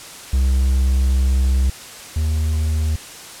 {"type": "tone pair in turn", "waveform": "triangle", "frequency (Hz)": [65.41, 77.79], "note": ["C2", "D#2"], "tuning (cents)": [0, 0], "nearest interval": "minor third", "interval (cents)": 300, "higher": "second", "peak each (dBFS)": [-11, -14], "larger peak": "first", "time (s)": [[0.33, 1.7], [2.16, 2.96]], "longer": "first", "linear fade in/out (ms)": 5, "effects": ["white hiss -36 dBFS RMS until 3.4 s", "low-pass 10000 Hz 12 dB/octave"]}